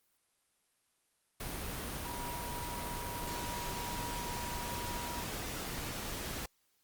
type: tone in noise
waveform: sine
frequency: 960 Hz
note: B5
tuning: 49 cents flat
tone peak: -42 dBFS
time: 2.05-5.23 s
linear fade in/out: 5 ms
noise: pink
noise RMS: -40 dBFS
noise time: 1.4-6.46 s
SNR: -5 dB
effects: white hiss -75 dBFS RMS until 6.83 s + Opus 32 kbps